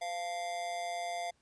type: tone with amplitude modulation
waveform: square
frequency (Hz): 695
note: F5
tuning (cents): -9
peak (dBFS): -33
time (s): 0.01-1.31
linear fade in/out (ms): 10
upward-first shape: sine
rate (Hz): 183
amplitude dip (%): 60
effects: pink hiss -73 dBFS RMS until 1.41 s + resampled to 22050 Hz